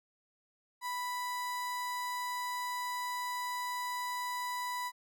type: tone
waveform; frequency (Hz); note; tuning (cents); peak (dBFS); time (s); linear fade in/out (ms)
35% pulse; 987.8; B5; 0; -33; 0.81-4.92; 50
effects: none